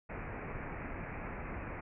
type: low-pass noise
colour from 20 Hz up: pink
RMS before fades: -42 dBFS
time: 0.09-1.81 s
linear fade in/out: 10 ms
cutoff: 2500 Hz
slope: 96 dB/octave
effects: none